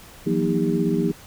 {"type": "tone cluster", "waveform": "sine", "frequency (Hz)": [167.1, 183.4, 235.8, 313.1, 401.4], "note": ["E3", "F#3", "A#3", "D#4", "G4"], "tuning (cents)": [24, -15, 20, 11, 41], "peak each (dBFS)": -25, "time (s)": [0.26, 1.12], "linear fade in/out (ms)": 10, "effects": ["pink hiss -45 dBFS RMS until 1.26 s"]}